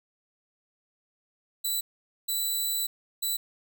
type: tone bursts at uneven times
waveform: 10% pulse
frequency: 3974 Hz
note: B7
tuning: 10 cents sharp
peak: -19 dBFS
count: 3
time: 1.64-1.81 / 2.28-2.87 / 3.22-3.37 s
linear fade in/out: 10 ms
effects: none

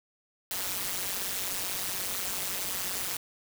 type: noise with amplitude modulation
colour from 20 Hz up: white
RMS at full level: -29 dBFS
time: 0.51-3.17 s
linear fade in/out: 2 ms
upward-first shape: sine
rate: 188 Hz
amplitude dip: 95%
effects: none

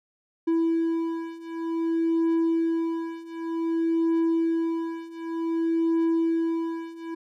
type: beating tone pair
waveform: triangle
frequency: 329.6 / 330.14 Hz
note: E4 / E4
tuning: 0 / +3 cents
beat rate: 0.54 Hz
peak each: -25 / -23 dBFS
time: 0.47-7.15 s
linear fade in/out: 10 ms
effects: none

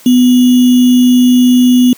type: tone with sample-and-hold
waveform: sine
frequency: 249.1 Hz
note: B3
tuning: 15 cents sharp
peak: -3 dBFS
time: 0.06-1.93 s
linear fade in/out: 2 ms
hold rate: 3150 Hz
effects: white hiss -39 dBFS RMS until 1.97 s + high-pass 150 Hz 12 dB/octave

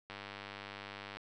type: click train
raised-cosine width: 0.3 ms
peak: -28 dBFS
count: 108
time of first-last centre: 0.1-1.17 s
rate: 100 Hz
effects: none

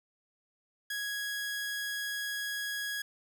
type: tone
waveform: sawtooth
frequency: 1661.2 Hz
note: G#6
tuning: in tune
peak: -30 dBFS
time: 0.9-3.02 s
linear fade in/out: 5 ms
effects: none

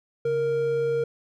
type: tone pair together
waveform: triangle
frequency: 138.6 / 466.2 Hz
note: C#3 / A#4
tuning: 0 / 0 cents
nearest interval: octave + major sixth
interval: 2100 cents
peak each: -32 / -20 dBFS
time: 0.25-1.04 s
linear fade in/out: 5 ms
effects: none

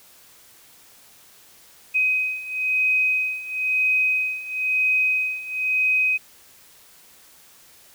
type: beating tone pair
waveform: sine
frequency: 2518 / 2519 Hz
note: D#7 / D#7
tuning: +20 / +21 cents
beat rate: 1 Hz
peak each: -24 / -21 dBFS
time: 1.94-6.18 s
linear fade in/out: 20 ms
effects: white hiss -51 dBFS RMS until 7.94 s

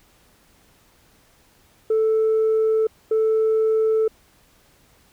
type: tone pair in turn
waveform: sine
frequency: 440 / 440 Hz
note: A4 / A4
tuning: 0 / 0 cents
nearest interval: unison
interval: 0 cents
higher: neither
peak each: -14 dBFS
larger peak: neither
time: 1.9-2.87 / 3.11-4.08 s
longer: neither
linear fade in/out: 5 ms
effects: tanh soft clip ceiling -14 dBFS + pink hiss -57 dBFS RMS until 5.12 s

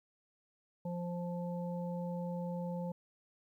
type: harmonic tone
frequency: 174.9 Hz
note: F3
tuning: 3 cents sharp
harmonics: 1 / 3 / 5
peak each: -37 / -42 / -48 dBFS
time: 0.85-2.92 s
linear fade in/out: 5 ms
effects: 12-bit

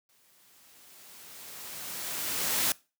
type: noise with exponential growth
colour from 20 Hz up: white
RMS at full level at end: -26 dBFS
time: 0.09-2.72 s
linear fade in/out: 1 ms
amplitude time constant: 570 ms
effects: noise-tail reverb RT60 0.3 s tail -22 dB re dry + high-pass 100 Hz 12 dB/octave

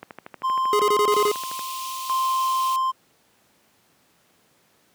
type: click train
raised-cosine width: 0.5 ms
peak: -21 dBFS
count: 21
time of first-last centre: 0.03-1.593 s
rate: 12.8 Hz
type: tone with tremolo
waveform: triangle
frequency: 1046.5 Hz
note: C6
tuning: in tune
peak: -18 dBFS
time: 0.43-2.92 s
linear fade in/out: 20 ms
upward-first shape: square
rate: 0.6 Hz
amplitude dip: 70%
type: tone bursts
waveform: square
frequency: 416.4 Hz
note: G#4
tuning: 5 cents sharp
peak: -19 dBFS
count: 7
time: 0.73-1.315 s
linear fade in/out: 0 ms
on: 63 ms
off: 24 ms
type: high-pass noise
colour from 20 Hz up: pink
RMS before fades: -36 dBFS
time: 1.12-2.76 s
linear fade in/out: 0 ms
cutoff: 2500 Hz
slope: 48 dB/octave
effects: pink hiss -61 dBFS RMS until 4.94 s + high-pass 150 Hz 12 dB/octave

